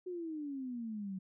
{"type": "exponential sweep", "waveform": "sine", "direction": "down", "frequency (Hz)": [370, 185], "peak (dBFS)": -38, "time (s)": [0.06, 1.19], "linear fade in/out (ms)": 10, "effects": []}